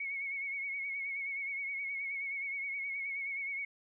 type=tone with vibrato; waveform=sine; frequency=2210 Hz; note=C#7; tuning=6 cents flat; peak=-35 dBFS; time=0-3.65 s; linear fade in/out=5 ms; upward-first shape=triangle; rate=9.5 Hz; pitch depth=55 cents each way; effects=none